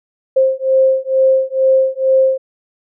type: beating tone pair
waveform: sine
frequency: 527 / 529.2 Hz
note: C5 / C5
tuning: +12 / +20 cents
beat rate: 2.2 Hz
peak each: -13 dBFS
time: 0.36-2.38 s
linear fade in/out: 10 ms
effects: none